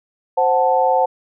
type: chord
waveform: sine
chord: F# diminished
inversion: second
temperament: equal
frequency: 523.3 / 740 / 880 Hz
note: C5 / F#5 / A5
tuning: 0 / 0 / 0 cents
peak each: -17 dBFS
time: 0.37-1.06 s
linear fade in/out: 10 ms
effects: none